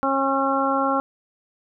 harmonic tone, 271.6 Hz, C#4, 35 cents flat, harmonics 1 / 2 / 3 / 4 / 5, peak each -25 / -25 / -25 / -25 / -25 dBFS, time 0.03-1 s, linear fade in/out 0 ms, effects none

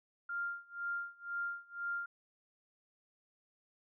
sine tone with tremolo, 1396.9 Hz, F6, in tune, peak -34 dBFS, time 0.29-2.06 s, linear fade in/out 5 ms, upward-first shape sine, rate 2 Hz, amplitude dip 95%, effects none

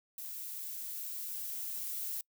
violet noise with level ramp, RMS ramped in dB -43 to -38 dBFS, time 0.18-2.21 s, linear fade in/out 2 ms, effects noise-tail reverb RT60 0.1 s tail -26 dB re dry

